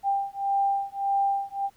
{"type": "beating tone pair", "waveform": "sine", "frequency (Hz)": [792, 793.7], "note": ["G5", "G5"], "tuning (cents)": [18, 21], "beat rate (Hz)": 1.7, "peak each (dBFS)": -26, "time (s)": [0.03, 1.7], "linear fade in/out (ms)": 50, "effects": ["pink hiss -62 dBFS RMS until 1.76 s"]}